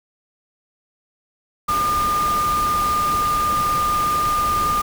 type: tone in noise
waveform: sine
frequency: 1209 Hz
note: D6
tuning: 50 cents sharp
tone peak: -17 dBFS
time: 1.68-4.82 s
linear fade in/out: 10 ms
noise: pink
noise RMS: -28 dBFS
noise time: 1.68-4.82 s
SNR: +8 dB
effects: none